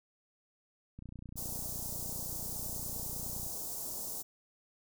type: click train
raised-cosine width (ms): 5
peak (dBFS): -34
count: 75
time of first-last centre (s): 0.99-3.465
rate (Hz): 29.9
type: band-stop noise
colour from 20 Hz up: white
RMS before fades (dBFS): -40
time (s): 1.36-4.23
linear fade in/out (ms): 20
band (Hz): 860 to 5600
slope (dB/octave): 24
effects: none